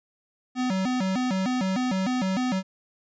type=tone with vibrato; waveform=square; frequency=218.6 Hz; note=A3; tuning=11 cents flat; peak=-24 dBFS; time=0.55-2.63 s; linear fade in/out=50 ms; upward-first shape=square; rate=3.3 Hz; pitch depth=250 cents each way; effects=resampled to 16000 Hz